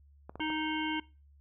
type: clicks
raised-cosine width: 1 ms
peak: -29 dBFS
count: 4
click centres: 0.295 / 0.356 / 0.397 / 0.502 s
type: harmonic tone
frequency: 311.1 Hz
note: D#4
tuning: in tune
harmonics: 1 / 3 / 5 / 7 / 9 / 10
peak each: -34 / -37 / -41 / -39 / -42 / -42 dBFS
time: 0.4-1 s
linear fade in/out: 5 ms
effects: noise-tail reverb RT60 0.3 s tail -22 dB re dry + added 71 Hz sine -57 dBFS peak until 1.4 s